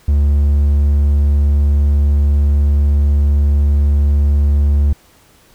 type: tone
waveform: triangle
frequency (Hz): 72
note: D2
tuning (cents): -34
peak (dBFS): -7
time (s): 0.08-4.93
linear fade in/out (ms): 5
effects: pink hiss -49 dBFS RMS until 5.54 s